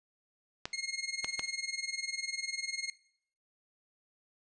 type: clicks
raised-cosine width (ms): 0.2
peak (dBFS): -17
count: 3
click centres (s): 0.655 / 1.245 / 1.394
type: tone with tremolo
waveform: 20% pulse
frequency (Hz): 2148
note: C7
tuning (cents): +45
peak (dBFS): -27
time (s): 0.73-2.9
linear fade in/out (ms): 2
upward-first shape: sine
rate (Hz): 20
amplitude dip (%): 85
effects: noise-tail reverb RT60 0.6 s tail -18 dB re dry + resampled to 22050 Hz